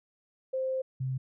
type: tone pair in turn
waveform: sine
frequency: 523.3 / 130.82 Hz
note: C5 / C3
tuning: 0 / 0 cents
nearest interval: 2 octaves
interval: 2400 cents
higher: first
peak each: -28 / -29 dBFS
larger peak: first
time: 0.53-0.82 / 1-1.18 s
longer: first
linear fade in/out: 10 ms
effects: none